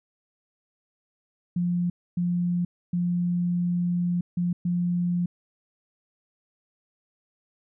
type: tone bursts at uneven times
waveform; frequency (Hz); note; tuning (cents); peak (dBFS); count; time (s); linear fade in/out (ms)
sine; 175.6; F3; +10; -22; 5; 1.56-1.9 / 2.17-2.65 / 2.93-4.21 / 4.37-4.53 / 4.65-5.26; 5
effects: none